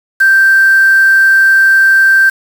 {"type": "tone with quantisation", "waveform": "sine", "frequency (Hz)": 1568, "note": "G6", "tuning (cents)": 0, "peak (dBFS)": -4, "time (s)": [0.2, 2.3], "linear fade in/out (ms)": 10, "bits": 4, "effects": []}